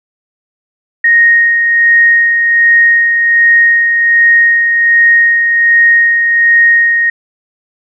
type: tone with tremolo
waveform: sine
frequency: 1864.7 Hz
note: A#6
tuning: in tune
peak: -3 dBFS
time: 1.04-7.1 s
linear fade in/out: 5 ms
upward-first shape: sine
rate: 1.3 Hz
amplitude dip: 40%
effects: none